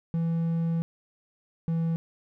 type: tone pair in turn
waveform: triangle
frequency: 165.9 / 164.85 Hz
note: E3 / E3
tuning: +11 / 0 cents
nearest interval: unison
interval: 11 cents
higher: first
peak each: -22 dBFS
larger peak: neither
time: 0.14-0.82 / 1.68-1.96 s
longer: first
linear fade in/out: 0 ms
effects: none